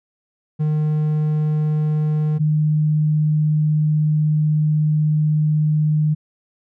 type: tone pair in turn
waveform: triangle / sine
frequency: 152.7 / 152.7 Hz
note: D#3 / D#3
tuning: -32 / -32 cents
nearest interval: unison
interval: 0 cents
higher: neither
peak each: -14 dBFS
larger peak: neither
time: 0.59-2.39 / 2.39-6.15 s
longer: second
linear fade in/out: 20 ms
effects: none